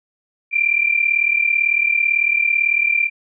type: tone pair together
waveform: sine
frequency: 2350 / 2388 Hz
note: D7 / D7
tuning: +1 / +28 cents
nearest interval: unison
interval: 27 cents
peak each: -17 dBFS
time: 0.51-3.1 s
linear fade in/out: 50 ms
effects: none